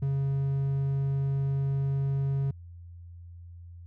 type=tone; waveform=triangle; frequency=137.4 Hz; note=C#3; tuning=15 cents flat; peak=-23 dBFS; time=0.02-2.51 s; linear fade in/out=5 ms; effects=added 86 Hz sine -43 dBFS peak until 3.86 s